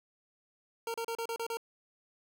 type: tone bursts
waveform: 25% pulse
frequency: 460 Hz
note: A#4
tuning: 23 cents flat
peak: -30 dBFS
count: 7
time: 0.87-1.571 s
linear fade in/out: 2 ms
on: 71 ms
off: 34 ms
effects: none